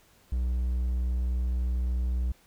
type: tone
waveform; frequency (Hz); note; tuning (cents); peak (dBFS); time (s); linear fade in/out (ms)
triangle; 61.74; B1; 0; -23; 0.32-2.32; 5
effects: pink hiss -61 dBFS RMS until 2.46 s